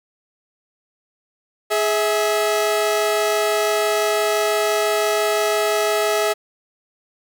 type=tone pair together; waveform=sawtooth; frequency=418.7 / 651 Hz; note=G#4 / E5; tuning=+14 / -22 cents; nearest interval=minor sixth; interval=764 cents; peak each=-16 dBFS; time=1.7-6.34 s; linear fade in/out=20 ms; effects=none